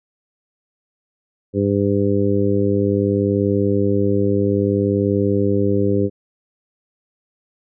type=harmonic tone; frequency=100.6 Hz; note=G2; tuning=45 cents sharp; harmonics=1 / 2 / 3 / 4 / 5; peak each=-21 / -21 / -21 / -20 / -23 dBFS; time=1.53-6.1 s; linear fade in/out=50 ms; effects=none